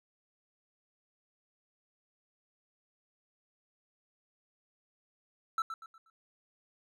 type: tone with echo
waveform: triangle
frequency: 1325 Hz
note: E6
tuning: 9 cents sharp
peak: -26 dBFS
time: 5.58-5.62 s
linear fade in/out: 2 ms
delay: 120 ms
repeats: 4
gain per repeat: -9 dB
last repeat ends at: 6.1 s
effects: none